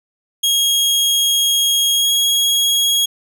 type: tone with pitch glide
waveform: sawtooth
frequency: 3275 to 3305 Hz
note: G#7 to G#7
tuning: -25 to -9 cents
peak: -10 dBFS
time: 0.43-3.06 s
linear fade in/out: 10 ms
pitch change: +16 cents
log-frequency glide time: 1.95-2.1 s
effects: none